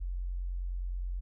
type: tone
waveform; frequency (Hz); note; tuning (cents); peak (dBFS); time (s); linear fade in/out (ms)
sine; 44.72; F1; +42; -32; 0-1.21; 20
effects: none